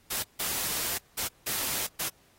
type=noise bursts at uneven times; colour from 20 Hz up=white; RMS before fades=-31 dBFS; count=5; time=0.1-0.23 / 0.39-0.98 / 1.17-1.28 / 1.46-1.87 / 1.99-2.09 s; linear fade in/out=10 ms; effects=pink hiss -63 dBFS RMS until 2.38 s + AAC 48 kbps